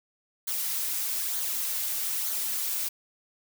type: noise with flanger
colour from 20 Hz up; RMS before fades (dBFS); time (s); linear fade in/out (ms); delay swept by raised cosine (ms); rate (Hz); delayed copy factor
blue; -30; 0.47-2.89; 10; 0.37 to 4.57; 1.1; -0.5
effects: none